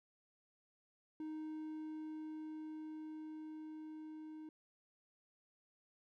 triangle tone with level ramp, 311.1 Hz, D#4, in tune, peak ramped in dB -40 to -46 dBFS, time 1.2-4.49 s, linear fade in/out 2 ms, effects none

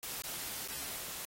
white noise with dropouts, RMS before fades -41 dBFS, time 0.03-1.25 s, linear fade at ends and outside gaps 0 ms, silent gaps 0.22-0.239 / 0.676-0.684 s, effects AAC 48 kbps

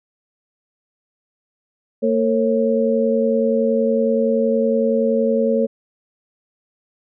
sine tone cluster, 228 / 454.3 / 545 Hz, A#3 / A#4 / C#5, -38 / -45 / -29 cents, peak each -19 dBFS, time 2.02-5.67 s, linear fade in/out 20 ms, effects none

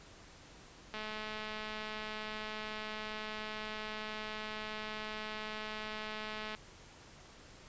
click train, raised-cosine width 0.3 ms, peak -26 dBFS, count 1207, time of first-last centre 0.94-6.549 s, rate 215 Hz, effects pink hiss -56 dBFS RMS until 7.68 s + resampled to 16000 Hz

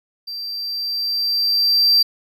triangle tone with level ramp, 4699 Hz, D8, in tune, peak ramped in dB -26 to -9 dBFS, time 0.27-2.03 s, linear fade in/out 10 ms, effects none

